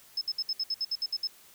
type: tone bursts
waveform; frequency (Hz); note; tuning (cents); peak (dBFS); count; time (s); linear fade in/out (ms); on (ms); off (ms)
sine; 5200; E8; -24; -27; 11; 0.17-1.273; 5; 43; 63
effects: white hiss -56 dBFS RMS until 1.54 s